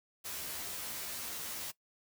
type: noise with comb filter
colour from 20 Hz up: white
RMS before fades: -41 dBFS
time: 0.24-1.72 s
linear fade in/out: 20 ms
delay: 13 ms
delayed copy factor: +0.95
effects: noise-tail reverb RT60 0.1 s tail -19 dB re dry